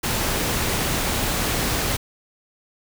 pink noise, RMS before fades -23 dBFS, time 0.03-1.97 s, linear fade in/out 10 ms, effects none

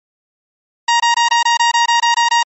sawtooth tone bursts, 940 Hz, A#5, 14 cents sharp, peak -6 dBFS, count 11, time 0.88-2.43 s, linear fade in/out 5 ms, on 120 ms, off 23 ms, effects MP3 32 kbps

